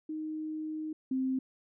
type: tone pair in turn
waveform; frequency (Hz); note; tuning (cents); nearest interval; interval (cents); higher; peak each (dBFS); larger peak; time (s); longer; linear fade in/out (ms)
sine; 311.1 / 261.6; D#4 / C4; 0 / 0; minor third; 300; first; -34 / -28; second; 0.09-0.93 / 1.11-1.39; first; 5
effects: none